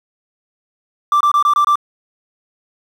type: tone bursts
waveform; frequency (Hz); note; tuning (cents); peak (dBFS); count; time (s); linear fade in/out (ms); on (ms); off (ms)
triangle; 1174.7; D6; 0; -7; 6; 1.12-1.756; 2; 86; 24
effects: tanh soft clip ceiling -4 dBFS + 7-bit